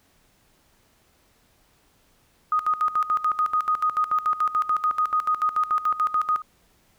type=tone with tremolo; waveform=sine; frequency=1244.5 Hz; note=D#6; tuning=in tune; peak=-18 dBFS; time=2.52-6.42 s; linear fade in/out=2 ms; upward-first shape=square; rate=6.9 Hz; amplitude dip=80%; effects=pink hiss -62 dBFS RMS until 6.98 s